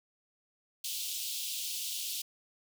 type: high-pass noise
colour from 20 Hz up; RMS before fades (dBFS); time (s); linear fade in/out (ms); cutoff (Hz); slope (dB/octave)
pink; -37; 0.84-2.22; 5; 2900; 48
effects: none